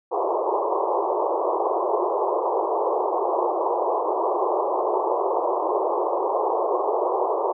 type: band-pass noise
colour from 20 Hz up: pink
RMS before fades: -23 dBFS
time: 0.11-7.53 s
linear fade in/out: 20 ms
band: 350 to 1100 Hz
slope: 96 dB/octave
effects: none